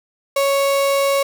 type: tone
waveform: 35% pulse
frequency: 554.4 Hz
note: C#5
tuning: in tune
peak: -13 dBFS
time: 0.36-1.23 s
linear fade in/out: 5 ms
effects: 8-bit